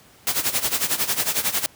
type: noise with tremolo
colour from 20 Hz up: white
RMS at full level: -20 dBFS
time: 0.27-1.66 s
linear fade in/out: 0 ms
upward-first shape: sine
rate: 11 Hz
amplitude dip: 80%
effects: pink hiss -51 dBFS RMS until 1.75 s + high-pass 80 Hz 12 dB/octave